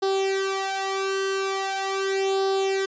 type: tone with flanger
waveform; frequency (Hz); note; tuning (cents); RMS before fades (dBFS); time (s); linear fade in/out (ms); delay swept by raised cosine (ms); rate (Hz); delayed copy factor
sawtooth; 387.6; G4; -20; -25; 0.02-2.86; 10; 0.22 to 1.92; 0.41; +0.8
effects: resampled to 16000 Hz